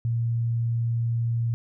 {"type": "tone", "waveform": "sine", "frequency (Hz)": 116.54, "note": "A#2", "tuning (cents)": 0, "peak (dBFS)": -22, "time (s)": [0.05, 1.54], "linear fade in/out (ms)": 0, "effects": []}